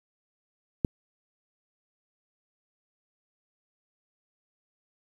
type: click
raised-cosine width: 3 ms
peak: -10 dBFS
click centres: 0.848 s
effects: 8-bit